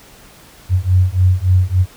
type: beating tone pair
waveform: sine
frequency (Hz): 90.3 / 93.8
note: F#2 / F#2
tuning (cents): -42 / +24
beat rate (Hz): 3.5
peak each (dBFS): -13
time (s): 0.69-1.86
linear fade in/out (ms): 50
effects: pink hiss -43 dBFS RMS until 1.96 s